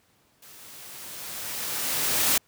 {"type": "noise with level ramp", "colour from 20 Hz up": "white", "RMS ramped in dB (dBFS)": [-49, -21], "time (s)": [0.42, 2.38], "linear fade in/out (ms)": 5, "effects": ["pink hiss -64 dBFS RMS until 2.47 s", "high-pass 80 Hz 12 dB/octave"]}